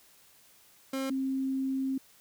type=tone pair in turn; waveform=30% pulse / sine; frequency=267.4 / 266.4 Hz; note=C4 / C4; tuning=+38 / +31 cents; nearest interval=unison; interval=7 cents; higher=first; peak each=-28 dBFS; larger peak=neither; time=0.93-1.1 / 1.1-1.98 s; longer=second; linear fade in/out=5 ms; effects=white hiss -60 dBFS RMS until 2.2 s